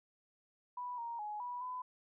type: tone with pitch steps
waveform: sine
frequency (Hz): 985 / 935 / 840 / 979 / 1004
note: B5 / A#5 / G#5 / B5 / B5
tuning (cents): -5 / +5 / +19 / -15 / +28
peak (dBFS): -39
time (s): 0.77-1.82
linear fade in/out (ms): 5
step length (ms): 210
effects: none